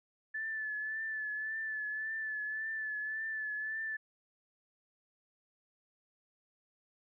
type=tone with vibrato; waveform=sine; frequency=1743 Hz; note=A6; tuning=17 cents flat; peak=-35 dBFS; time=0.34-3.97 s; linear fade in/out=10 ms; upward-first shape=triangle; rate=1.8 Hz; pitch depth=41 cents each way; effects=none